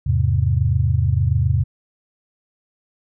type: chord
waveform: sine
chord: E augmented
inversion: none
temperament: equal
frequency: 82.41 / 103.83 / 130.81 Hz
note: E2 / G#2 / B#2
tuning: 0 / 0 / 0 cents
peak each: -19 dBFS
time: 0.06-1.64 s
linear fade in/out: 10 ms
effects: none